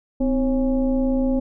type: tone with frequency modulation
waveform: sine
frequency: 257.5 Hz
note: C4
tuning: 28 cents flat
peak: -17 dBFS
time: 0.2-1.4 s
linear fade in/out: 10 ms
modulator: 286 Hz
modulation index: 0.84
effects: none